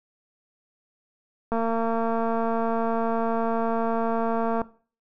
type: click train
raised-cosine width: 1 ms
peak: -13 dBFS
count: 707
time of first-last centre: 1.52-4.616 s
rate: 228 Hz
effects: noise-tail reverb RT60 0.4 s tail -18 dB re dry